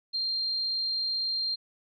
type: tone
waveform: sine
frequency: 4186 Hz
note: C8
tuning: in tune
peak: -27 dBFS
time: 0.13-1.56 s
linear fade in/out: 20 ms
effects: none